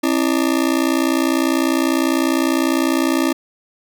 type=ring-modulated tone; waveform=40% pulse; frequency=298.3 Hz; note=D4; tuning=27 cents sharp; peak=-11 dBFS; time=0.03-3.33 s; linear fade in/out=10 ms; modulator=30 Hz; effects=none

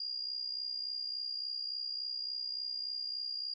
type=tone with amplitude modulation; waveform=sine; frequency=4821 Hz; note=D8; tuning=45 cents sharp; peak=-33 dBFS; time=0-3.54 s; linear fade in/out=5 ms; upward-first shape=sine; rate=63.5 Hz; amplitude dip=65%; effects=none

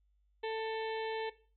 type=harmonic tone; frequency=443.5 Hz; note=A4; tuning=14 cents sharp; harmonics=1 / 2 / 4 / 5 / 6 / 7 / 8 / 9; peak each=-35 / -41 / -47 / -49 / -51 / -52 / -53 / -54 dBFS; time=0.43-1.3 s; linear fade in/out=10 ms; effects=noise-tail reverb RT60 0.4 s tail -17 dB re dry + added 50 Hz sine -69 dBFS peak until 1.56 s

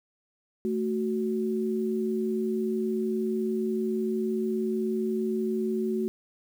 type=tone pair together; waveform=sine; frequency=220.9 / 371.5 Hz; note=A3 / F#4; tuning=+7 / +7 cents; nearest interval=major sixth; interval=900 cents; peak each=-28 dBFS; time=0.65-6.08 s; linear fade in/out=0 ms; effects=9-bit

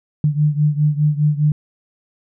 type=beating tone pair; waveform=sine; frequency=148.1 / 153 Hz; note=D3 / D#3; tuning=+15 / -29 cents; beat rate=4.9 Hz; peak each=-15 / -18 dBFS; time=0.24-1.52 s; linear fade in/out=2 ms; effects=none

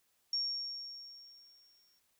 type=tone with exponential decay; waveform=sine; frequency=5530 Hz; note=F8; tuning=18 cents flat; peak=-30 dBFS; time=0.33-1.99 s; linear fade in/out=2 ms; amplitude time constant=360 ms; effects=white hiss -75 dBFS RMS until 2.19 s

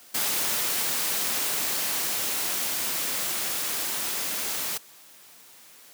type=noise with level ramp; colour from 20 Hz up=white; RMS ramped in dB=-26 to -30 dBFS; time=0.14-4.78 s; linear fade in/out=10 ms; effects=white hiss -51 dBFS RMS until 5.93 s + high-pass 150 Hz 12 dB/octave

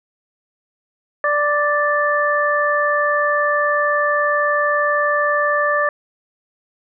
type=harmonic tone; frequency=587.3 Hz; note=D5; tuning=in tune; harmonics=1 / 2 / 3; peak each=-19 / -19 / -19 dBFS; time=1.24-5.89 s; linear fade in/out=2 ms; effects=none

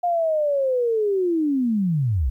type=linear sweep; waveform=sine; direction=down; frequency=713 to 55 Hz; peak=-18 dBFS; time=0.03-2.3 s; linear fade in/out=10 ms; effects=10-bit

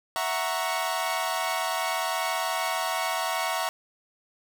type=chord; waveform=sawtooth; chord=F# dominant seventh; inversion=third; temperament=equal; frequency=659.3 / 740 / 932.3 / 1108.7 Hz; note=E5 / F#5 / A#5 / C#6; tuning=0 / 0 / 0 / 0 cents; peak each=-28 dBFS; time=0.16-3.69 s; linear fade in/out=0 ms; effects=none

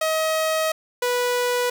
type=tone pair in turn; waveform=sawtooth; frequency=634 / 490.9 Hz; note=D#5 / B4; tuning=+32 / -10 cents; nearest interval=major third; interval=442 cents; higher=first; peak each=-16 dBFS; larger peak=neither; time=0.01-0.72 / 1.02-1.7 s; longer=first; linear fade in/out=5 ms; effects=none

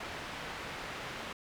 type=low-pass noise; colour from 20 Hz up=white; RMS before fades=-42 dBFS; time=0-1.33 s; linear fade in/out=5 ms; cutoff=2300 Hz; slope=12 dB/octave; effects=none

